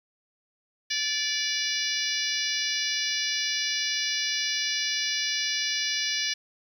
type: harmonic tone with a mistuned harmonic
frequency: 581 Hz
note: D5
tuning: 19 cents flat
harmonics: 3 / 4 / 5 / 6 / 7 / 8 / 9 / 10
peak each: -34 / -34 / -34 / -34 / -34 / -34 / -34 / -34 dBFS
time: 0.9-6.34 s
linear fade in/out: 10 ms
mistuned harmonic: 8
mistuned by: +41 cents
effects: 9-bit